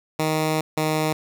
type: tone pair in turn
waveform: 10% pulse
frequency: 156.4 / 155.72 Hz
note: D#3 / D#3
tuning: +9 / +2 cents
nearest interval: unison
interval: 7 cents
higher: first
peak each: -12 dBFS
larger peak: neither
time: 0.19-0.61 / 0.77-1.13 s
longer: first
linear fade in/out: 5 ms
effects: none